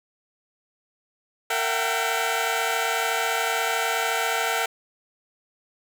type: tone cluster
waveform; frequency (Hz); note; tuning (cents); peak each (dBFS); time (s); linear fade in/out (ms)
15% pulse; 458.3 / 672 / 748 / 782; A#4 / E5 / F#5 / G5; -29 / +33 / +19 / -4; -22; 1.5-4.66; 5
effects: none